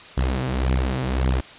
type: beating tone pair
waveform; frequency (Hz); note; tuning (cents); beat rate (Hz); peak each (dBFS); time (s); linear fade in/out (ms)
sawtooth; 63.7 / 65.5; C2 / C2; -46 / +2; 1.8; -19; 0.17-1.41; 10
effects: white hiss -42 dBFS RMS until 1.58 s + resampled to 8000 Hz